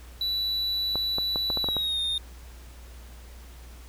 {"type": "tone with pitch glide", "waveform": "triangle", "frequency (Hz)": [3951, 3665], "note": ["B7", "A#7"], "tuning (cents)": [0, -30], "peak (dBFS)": -24, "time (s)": [0.21, 2.18], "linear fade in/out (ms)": 2, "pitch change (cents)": -130, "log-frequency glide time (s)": [1.61, 2]}
{"type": "clicks", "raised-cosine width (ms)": 1, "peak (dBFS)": -17, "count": 8, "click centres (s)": [0.956, 1.184, 1.359, 1.502, 1.573, 1.643, 1.687, 1.767]}
{"effects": ["added 60 Hz sine -43 dBFS peak until 3.88 s", "pink hiss -52 dBFS RMS until 3.88 s"]}